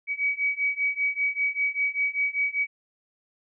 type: beating tone pair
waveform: sine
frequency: 2267 / 2272.1 Hz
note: C#7 / C#7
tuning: +38 / +42 cents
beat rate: 5.1 Hz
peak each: -27 / -26 dBFS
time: 0.07-2.67 s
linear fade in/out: 50 ms
effects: none